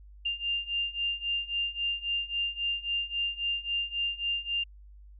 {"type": "beating tone pair", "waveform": "sine", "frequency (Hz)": [2794, 2797.7], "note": ["F7", "F7"], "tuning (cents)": [0, 2], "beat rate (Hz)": 3.7, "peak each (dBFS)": [-33, -31], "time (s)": [0.25, 4.64], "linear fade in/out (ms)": 10, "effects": ["added 50 Hz sine -48 dBFS peak until 5.19 s"]}